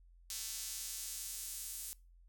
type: tone with high-pass filter sweep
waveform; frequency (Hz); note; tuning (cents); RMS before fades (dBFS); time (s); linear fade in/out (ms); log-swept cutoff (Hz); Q
sawtooth; 222.4; A3; +19; -44; 0.3-1.93; 0; 5800 to 8800; 1.1
effects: noise-tail reverb RT60 0.3 s tail -23 dB re dry + added 43 Hz sine -59 dBFS peak until 2.28 s